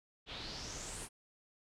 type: noise with low-pass filter sweep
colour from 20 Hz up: pink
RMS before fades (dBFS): -45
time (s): 0.26-1.09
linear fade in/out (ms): 50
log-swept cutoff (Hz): 3400 to 10000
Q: 4.6
effects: none